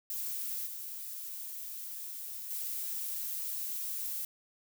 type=noise with level steps; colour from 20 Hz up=violet; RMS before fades=-37 / -42 / -37 dBFS; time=0.1-4.25 s; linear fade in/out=2 ms; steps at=0.66 / 2.5 s; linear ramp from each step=10 ms; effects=none